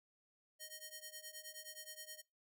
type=ring-modulated tone; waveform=5% pulse; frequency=1244.5 Hz; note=D#6; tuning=in tune; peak=-35 dBFS; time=0.59-2.22 s; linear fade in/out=20 ms; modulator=627 Hz; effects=noise-tail reverb RT60 0.2 s tail -21 dB re dry